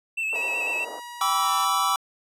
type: tone with vibrato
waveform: triangle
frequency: 2637 Hz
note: E7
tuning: in tune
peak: -23 dBFS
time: 0.17-0.85 s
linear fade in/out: 10 ms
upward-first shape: square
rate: 8 Hz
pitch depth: 29 cents each way
type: band-pass noise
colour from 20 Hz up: pink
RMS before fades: -38 dBFS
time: 0.32-1 s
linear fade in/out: 10 ms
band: 430 to 920 Hz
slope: 24 dB/octave
type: tone with pitch glide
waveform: sawtooth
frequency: 960 to 900.9 Hz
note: B5 to A5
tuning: -49 to +41 cents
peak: -33 dBFS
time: 0.34-1.66 s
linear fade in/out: 20 ms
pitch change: -110 cents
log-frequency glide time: 1.4-1.52 s
type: chord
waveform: square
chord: E minor seventh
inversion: first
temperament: equal with one note detuned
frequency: 784 / 987.8 / 1147.8 / 1318.5 Hz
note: G5 / B5 / D6 / E6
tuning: 0 / 0 / -40 / 0 cents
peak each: -30 / -28 / -25 / -27 dBFS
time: 1.21-1.96 s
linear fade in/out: 2 ms
effects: resampled to 32000 Hz